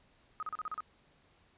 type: tone bursts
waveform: sine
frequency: 1257 Hz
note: D#6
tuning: 17 cents sharp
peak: -35 dBFS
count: 7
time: 0.4-0.805 s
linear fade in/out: 0 ms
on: 27 ms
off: 36 ms
effects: pink hiss -67 dBFS RMS until 1.57 s + resampled to 8000 Hz